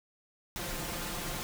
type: noise with comb filter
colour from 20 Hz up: pink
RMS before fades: -37 dBFS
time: 0.56-1.43 s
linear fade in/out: 0 ms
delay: 5.7 ms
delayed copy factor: +0.6
effects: none